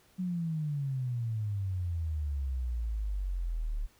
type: exponential sweep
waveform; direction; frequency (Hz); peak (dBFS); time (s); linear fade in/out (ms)
sine; down; 186.9 to 35.61; -30; 0.18-3.87; 20
effects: pink hiss -64 dBFS RMS until 3.99 s